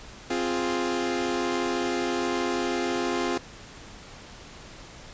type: chord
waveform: sawtooth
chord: F minor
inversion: second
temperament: equal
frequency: 261.6 / 349.2 / 415.3 Hz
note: C4 / F4 / Ab4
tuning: 0 / 0 / 0 cents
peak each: -26 / -24 / -28 dBFS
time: 0.3-3.38 s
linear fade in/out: 5 ms
effects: pink hiss -45 dBFS RMS until 5.13 s + resampled to 16000 Hz